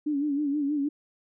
sine tone with vibrato, 289.2 Hz, D4, 27 cents flat, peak -24 dBFS, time 0.06-0.89 s, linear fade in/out 10 ms, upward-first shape sine, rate 6.3 Hz, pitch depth 78 cents each way, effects none

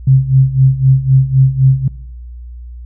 sine tone with tremolo, 133 Hz, C3, 29 cents sharp, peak -3 dBFS, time 0.07-1.88 s, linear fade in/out 5 ms, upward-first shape sine, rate 3.9 Hz, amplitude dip 80%, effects noise-tail reverb RT60 0.9 s tail -23 dB re dry + added 60 Hz sine -27 dBFS peak until 2.85 s

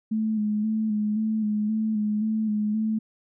sine tone with vibrato, 214.7 Hz, A3, 42 cents flat, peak -22 dBFS, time 0.11-2.99 s, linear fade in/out 10 ms, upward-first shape square, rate 1.9 Hz, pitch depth 31 cents each way, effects none

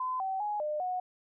sine tone with pitch steps, 1021 / 766 / 835 / 603 / 732 Hz, C6 / G5 / G#5 / D5 / F#5, -43 / -40 / +9 / +46 / -19 cents, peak -30 dBFS, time 0-1 s, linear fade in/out 5 ms, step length 200 ms, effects none

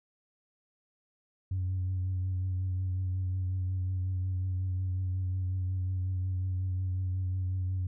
sine tone with vibrato, 92.6 Hz, F#2, 2 cents sharp, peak -27 dBFS, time 1.51-7.87 s, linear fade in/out 5 ms, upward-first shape triangle, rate 5.5 Hz, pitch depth 32 cents each way, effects tanh soft clip ceiling -26 dBFS

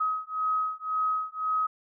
sine beating tone pair, 1267 / 1268.9 Hz, D#6 / D#6, +31 / +34 cents, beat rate 1.9 Hz, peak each -29 dBFS, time 0-1.67 s, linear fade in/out 10 ms, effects none

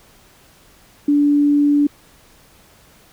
sine tone, 290 Hz, D4, 22 cents flat, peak -11 dBFS, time 1.08-1.87 s, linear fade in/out 5 ms, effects pink hiss -50 dBFS RMS until 3.12 s

